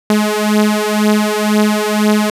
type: beating tone pair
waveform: sawtooth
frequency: 210.5 / 212.5 Hz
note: G#3 / G#3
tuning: +24 / +40 cents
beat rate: 2 Hz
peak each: -10 dBFS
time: 0.1-2.3 s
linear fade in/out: 2 ms
effects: resampled to 32000 Hz